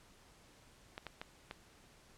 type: clicks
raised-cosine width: 0.3 ms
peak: -27 dBFS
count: 4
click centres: 0.979 / 1.067 / 1.215 / 1.511 s
effects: pink hiss -63 dBFS RMS until 2.17 s + low-pass 10000 Hz 12 dB/octave